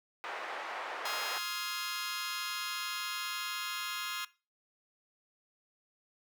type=band-pass noise; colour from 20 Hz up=pink; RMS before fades=-40 dBFS; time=0.24-1.38 s; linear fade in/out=0 ms; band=670 to 1900 Hz; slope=12 dB/octave
type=chord; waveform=15% pulse; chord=F minor seventh; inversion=second; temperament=just; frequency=1047.7 / 1257.2 / 1396.9 / 1676.3 Hz; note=C6 / Eb6 / F6 / Ab6; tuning=+2 / +18 / 0 / +16 cents; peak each=-35 dBFS; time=1.05-4.25 s; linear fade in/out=5 ms
effects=noise-tail reverb RT60 0.3 s tail -19 dB re dry + high-pass 400 Hz 12 dB/octave